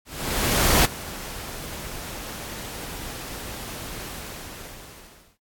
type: noise with ADSR envelope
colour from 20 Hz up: pink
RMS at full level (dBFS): -17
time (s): 0.05-5.38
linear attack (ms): 800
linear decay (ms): 7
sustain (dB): -18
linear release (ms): 1300
effects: AAC 64 kbps